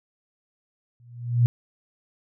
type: tone with exponential growth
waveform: sine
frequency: 120 Hz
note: B2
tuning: 49 cents flat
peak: -12 dBFS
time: 1-1.46 s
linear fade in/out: 0 ms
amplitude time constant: 99 ms
effects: none